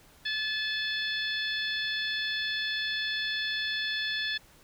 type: harmonic tone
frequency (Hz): 865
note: A5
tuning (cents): -30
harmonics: 2 / 3 / 4 / 5 / 6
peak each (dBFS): -32 / -40 / -33 / -38 / -43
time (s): 0.25-4.38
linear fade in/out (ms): 10
effects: pink hiss -58 dBFS RMS until 4.63 s